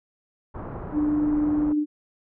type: low-pass noise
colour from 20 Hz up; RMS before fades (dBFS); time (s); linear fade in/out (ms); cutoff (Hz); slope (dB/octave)
pink; -35; 0.54-1.73; 10; 1200; 24
type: tone with tremolo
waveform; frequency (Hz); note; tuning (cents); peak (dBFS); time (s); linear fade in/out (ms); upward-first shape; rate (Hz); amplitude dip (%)
sine; 298.9; D4; +31; -18; 0.92-1.86; 50; triangle; 20; 35
effects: none